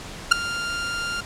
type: tone with ADSR envelope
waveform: sawtooth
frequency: 1396.9 Hz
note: F6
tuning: in tune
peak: -3 dBFS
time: 0.31-1.21 s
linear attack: 12 ms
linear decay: 4 ms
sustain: -19 dB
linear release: 9 ms
effects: pink hiss -37 dBFS RMS until 1.25 s + low-pass 8000 Hz 12 dB/octave